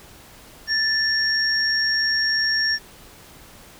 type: tone pair together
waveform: sine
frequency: 1760 / 5543 Hz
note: A6 / F8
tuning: 0 / -14 cents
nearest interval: octave + minor sixth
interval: 1986 cents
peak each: -21 dBFS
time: 0.67-2.79 s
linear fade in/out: 50 ms
effects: pink hiss -46 dBFS RMS until 3.79 s